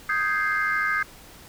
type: chord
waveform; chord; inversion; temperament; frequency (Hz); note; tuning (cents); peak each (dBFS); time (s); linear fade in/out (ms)
sine; Ab major seventh; second; equal; 1244.5 / 1568 / 1661.2 / 2093; Eb6 / G6 / Ab6 / C7; 0 / 0 / 0 / 0; -26 / -25 / -28 / -27; 0.09-1.03; 5
effects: tanh soft clip ceiling -14 dBFS + pink hiss -47 dBFS RMS until 1.48 s